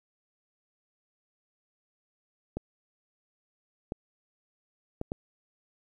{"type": "clicks", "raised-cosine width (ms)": 2, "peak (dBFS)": -19, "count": 4, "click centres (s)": [2.57, 3.921, 5.014, 5.119], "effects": ["10-bit"]}